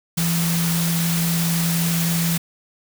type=tone in noise; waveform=sine; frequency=168 Hz; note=E3; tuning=33 cents sharp; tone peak=-19 dBFS; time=0.17-2.38 s; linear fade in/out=10 ms; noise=white; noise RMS=-25 dBFS; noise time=0.17-2.38 s; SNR=+3 dB; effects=none